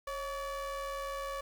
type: ring-modulated tone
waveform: square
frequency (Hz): 293.7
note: D4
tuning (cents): 0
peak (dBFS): -34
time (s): 0.07-1.41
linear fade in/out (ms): 5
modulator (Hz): 841
effects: 10-bit